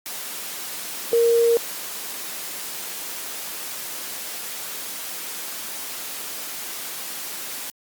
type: tone in noise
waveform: sine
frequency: 466.2 Hz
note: A#4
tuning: in tune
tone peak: -14 dBFS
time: 1.13-1.57 s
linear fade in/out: 0 ms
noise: white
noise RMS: -32 dBFS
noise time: 0.06-7.7 s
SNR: +15 dB
effects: high-pass 200 Hz 12 dB/octave + Opus 48 kbps

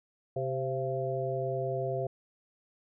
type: harmonic tone with a mistuned harmonic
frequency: 130.8 Hz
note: C3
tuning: in tune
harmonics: 1 / 3 / 4 / 5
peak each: -35 / -35 / -35 / -35 dBFS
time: 0.36-2.07 s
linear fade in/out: 5 ms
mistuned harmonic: 5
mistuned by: +55 cents
effects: none

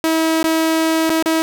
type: tone with dropouts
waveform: sawtooth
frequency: 322.2 Hz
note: E4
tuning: 39 cents flat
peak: -10 dBFS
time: 0.04-1.42 s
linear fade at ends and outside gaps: 0 ms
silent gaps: 0.429-0.442 / 1.094-1.102 / 1.225-1.259 s
effects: none

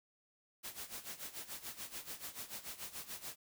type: noise with tremolo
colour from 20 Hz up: white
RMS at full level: -44 dBFS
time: 0.63-3.36 s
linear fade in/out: 20 ms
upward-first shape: sine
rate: 6.9 Hz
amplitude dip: 80%
effects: none

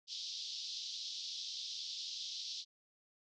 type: band-pass noise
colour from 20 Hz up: pink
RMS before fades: -44 dBFS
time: 0.07-2.65 s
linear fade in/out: 50 ms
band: 3400 to 5600 Hz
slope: 48 dB/octave
effects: none

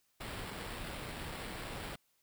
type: noise with sample-and-hold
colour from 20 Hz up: pink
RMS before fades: -43 dBFS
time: 0.2-1.96 s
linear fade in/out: 10 ms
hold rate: 6300 Hz
effects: white hiss -75 dBFS RMS until 2.22 s

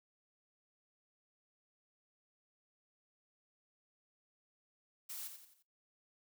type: noise with echo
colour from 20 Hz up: blue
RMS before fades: -45 dBFS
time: 5.09-5.28 s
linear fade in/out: 10 ms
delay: 87 ms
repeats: 4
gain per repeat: -7 dB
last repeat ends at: 5.628 s
effects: noise-tail reverb RT60 0.3 s tail -23 dB re dry

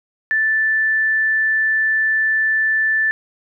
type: tone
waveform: sine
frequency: 1760 Hz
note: A6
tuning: in tune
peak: -14 dBFS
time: 0.31-3.11 s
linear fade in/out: 0 ms
effects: none

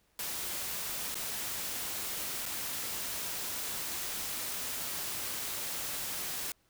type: noise with dropouts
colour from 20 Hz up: white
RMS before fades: -37 dBFS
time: 0.19-6.52 s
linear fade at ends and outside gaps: 2 ms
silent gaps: 1.145-1.153 / 2.457-2.461 s
effects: pink hiss -71 dBFS RMS until 6.69 s

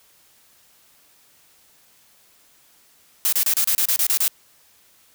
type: noise bursts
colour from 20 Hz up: blue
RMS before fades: -19 dBFS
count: 10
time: 3.25-4.279 s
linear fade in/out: 0 ms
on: 75 ms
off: 31 ms
effects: white hiss -56 dBFS RMS until 5.14 s

